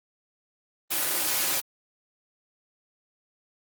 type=noise with comb filter; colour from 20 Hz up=white; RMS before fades=-26 dBFS; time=0.9-1.61 s; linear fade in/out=20 ms; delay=4.4 ms; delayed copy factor=-0.6; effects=high-pass 200 Hz 12 dB/octave + Opus 24 kbps